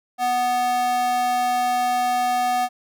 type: tone with high-pass filter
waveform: square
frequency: 246.9 Hz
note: B3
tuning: in tune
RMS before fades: -21 dBFS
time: 0.18-2.69 s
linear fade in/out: 50 ms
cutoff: 650 Hz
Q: 4.2
effects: none